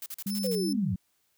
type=noise bursts; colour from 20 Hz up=blue; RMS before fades=-38 dBFS; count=7; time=0.02-0.553 s; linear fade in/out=2 ms; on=41 ms; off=41 ms
type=tone with vibrato; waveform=sine; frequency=193.7 Hz; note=G3; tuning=20 cents flat; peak=-29 dBFS; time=0.26-0.96 s; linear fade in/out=5 ms; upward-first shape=sine; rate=2.5 Hz; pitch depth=100 cents each way
type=tone; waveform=sawtooth; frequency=5274 Hz; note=E8; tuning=in tune; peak=-33 dBFS; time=0.3-0.73 s; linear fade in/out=5 ms
type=linear sweep; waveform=sine; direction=down; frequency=533 to 77.78 Hz; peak=-28 dBFS; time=0.44-0.95 s; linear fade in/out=5 ms
effects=white hiss -72 dBFS RMS until 1.37 s